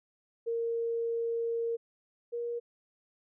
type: tone pair in turn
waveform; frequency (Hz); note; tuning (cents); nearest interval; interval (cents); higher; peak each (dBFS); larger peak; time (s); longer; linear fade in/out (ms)
sine; 463 / 473.3; A#4 / A#4; -12 / +26; unison; 38; second; -29 / -32; first; 0.46-1.77 / 2.32-2.6; first; 20
effects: none